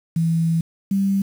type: tone pair in turn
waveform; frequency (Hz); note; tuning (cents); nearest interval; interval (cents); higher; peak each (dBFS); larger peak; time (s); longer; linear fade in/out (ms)
sine; 164.81 / 195.99; E3 / G3; 0 / 0; minor third; 300; second; -16; neither; 0.16-0.61 / 0.91-1.22; first; 5
effects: 7-bit